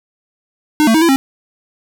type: tone with pitch steps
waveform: square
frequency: 304.3 / 224.3 / 317.4 / 336.1 / 269.2 Hz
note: D#4 / A3 / D#4 / E4 / C4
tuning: -38 / +34 / +35 / +34 / +49 cents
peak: -9 dBFS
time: 0.8-1.16 s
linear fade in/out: 0 ms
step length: 72 ms
effects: none